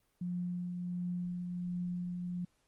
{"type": "tone with tremolo", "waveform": "sine", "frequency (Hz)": 177.4, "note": "F3", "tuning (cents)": 27, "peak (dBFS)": -33, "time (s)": [0.21, 2.45], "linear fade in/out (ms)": 5, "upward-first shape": "triangle", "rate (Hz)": 1.4, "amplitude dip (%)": 35, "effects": ["pink hiss -75 dBFS RMS until 2.67 s", "Opus 24 kbps"]}